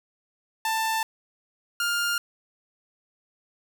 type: tone pair in turn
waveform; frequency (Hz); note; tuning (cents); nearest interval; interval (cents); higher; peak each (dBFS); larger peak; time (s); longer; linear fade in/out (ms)
sawtooth; 888 / 1406.4; A5 / F6; +16 / +12; minor sixth; 796; second; -20; neither; 0.65-1.03 / 1.8-2.18; neither; 2
effects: none